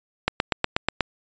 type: click train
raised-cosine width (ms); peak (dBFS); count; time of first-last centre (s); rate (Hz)
0.3; -3; 7; 0.28-1.007; 8.25
effects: resampled to 16000 Hz